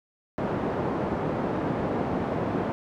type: band-pass noise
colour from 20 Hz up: pink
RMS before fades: -28 dBFS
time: 0.38-2.72 s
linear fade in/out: 0 ms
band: 150 to 850 Hz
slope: 12 dB/octave
effects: none